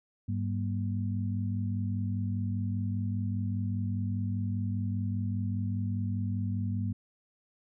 sine tone cluster, 101.1 / 191.6 / 236.6 Hz, G#2 / G3 / A#3, -46 / -39 / +26 cents, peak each -30 / -37 / -36 dBFS, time 0.28-6.93 s, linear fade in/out 10 ms, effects none

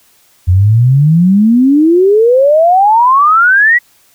sine exponential sweep, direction up, 86.6 to 1975.5 Hz, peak -4 dBFS, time 0.47-3.79 s, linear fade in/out 20 ms, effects white hiss -49 dBFS RMS until 4.14 s

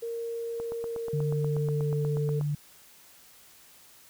sine tone with pitch glide, 463.8 to 446.2 Hz, A#4 to A4, -9 to +24 cents, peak -31 dBFS, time 0.02-2.4 s, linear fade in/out 10 ms, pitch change -67 cents, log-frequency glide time 0.84-1.97 s
click train, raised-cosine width 1 ms, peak -26 dBFS, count 16, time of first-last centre 0.6-2.412 s, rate 8.28 Hz
sine tone, 146.83 Hz, D3, in tune, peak -26 dBFS, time 1.13-2.55 s, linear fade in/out 5 ms
effects white hiss -55 dBFS RMS until 4.09 s

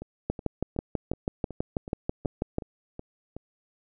two click trains, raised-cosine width 2 ms, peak -13 / -24 dBFS, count 15 / 10, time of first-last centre 0.3-2.584 / 0.02-3.366 s, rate 6.13 / 2.69 Hz, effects none

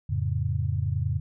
sine chord, F augmented, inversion none, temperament equal with one note detuned, 87.31 / 108.8 / 138.59 Hz, F2 / A2 / C#3, 0 / -19 / 0 cents, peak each -28 / -28 / -29 dBFS, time 0.09-1.2 s, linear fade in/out 10 ms, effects none

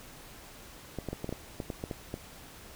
clicks, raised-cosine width 2 ms, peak -21 dBFS, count 11, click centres 0.987 / 1.087 / 1.13 / 1.244 / 1.292 / 1.326 / 1.602 / 1.702 / 1.839 / 1.912 / 2.141 s, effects pink hiss -50 dBFS RMS until 2.75 s

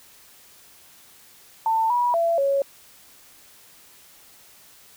sine tone with pitch steps, 894 / 970 / 673 / 554 Hz, A5 / B5 / E5 / C#5, +27 / -31 / +36 / -1 cents, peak -18 dBFS, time 1.66-2.62 s, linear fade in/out 2 ms, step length 240 ms, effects white hiss -51 dBFS RMS until 4.96 s

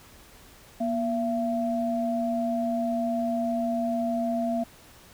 sine tone pair together, 238.6 / 675 Hz, A#3 / E5, +41 / +41 cents, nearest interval octave + tritone, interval 1800 cents, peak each -27 / -27 dBFS, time 0.8-4.64 s, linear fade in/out 10 ms, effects pink hiss -52 dBFS RMS until 5.13 s

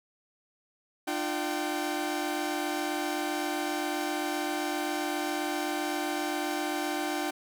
sawtooth tone cluster, 300.4 / 348 / 772 Hz, D4 / F4 / G5, +39 / -6 / -27 cents, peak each -29 / -31 / -30 dBFS, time 1.07-7.31 s, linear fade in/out 10 ms, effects none

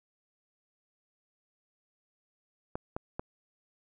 clicks, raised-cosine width 1 ms, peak -20 dBFS, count 3, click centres 2.755 / 2.965 / 3.195 s, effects none

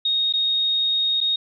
sine tone with dropouts, 3729 Hz, A#7, in tune, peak -18 dBFS, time 0.05-1.36 s, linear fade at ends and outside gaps 5 ms, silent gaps 0.326-0.336 / 1.205-1.211 s, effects none

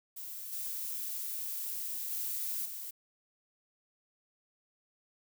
violet noise with level steps, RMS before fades -43 / -38 / -36 / -42 dBFS, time 0.16-2.91 s, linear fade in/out 10 ms, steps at 0.52 / 2.1 / 2.65 s, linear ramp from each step 10 ms, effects none

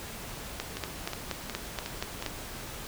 two click trains, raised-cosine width 0.2 ms, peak -17 / -14 dBFS, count 5 / 8, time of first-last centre 0.77-2.225 / 0.6-2.263 s, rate 2.75 / 4.21 Hz, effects pink hiss -41 dBFS RMS until 2.87 s

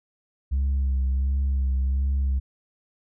sine tone with vibrato, 67 Hz, C2, 42 cents sharp, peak -18 dBFS, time 0.51-2.4 s, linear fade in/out 20 ms, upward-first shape sine, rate 1.4 Hz, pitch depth 36 cents each way, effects tanh soft clip ceiling -19 dBFS

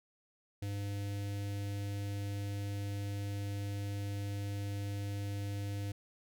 square tone with notch filter, 100.8 Hz, G2, 49 cents sharp, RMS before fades -38 dBFS, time 0.62-5.92 s, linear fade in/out 5 ms, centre 1100 Hz, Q 0.96, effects none

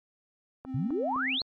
click train, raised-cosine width 1 ms, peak -28 dBFS, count 4, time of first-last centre 0.65-1.417 s, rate 3.91 Hz
triangle tone with vibrato, 262.1 Hz, C4, 3 cents sharp, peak -32 dBFS, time 0.65-1.4 s, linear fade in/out 50 ms, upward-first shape square, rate 9.6 Hz, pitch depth 10 cents each way
sine exponential sweep, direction up, 113.9 to 4435 Hz, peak -27 dBFS, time 0.74-1.42 s, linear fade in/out 5 ms
effects MP3 48 kbps

